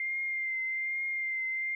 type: tone with vibrato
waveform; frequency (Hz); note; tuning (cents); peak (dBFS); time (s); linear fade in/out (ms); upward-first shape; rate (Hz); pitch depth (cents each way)
sine; 2100; C7; +6; -30; 0-1.75; 2; triangle; 1.2; 29
effects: 12-bit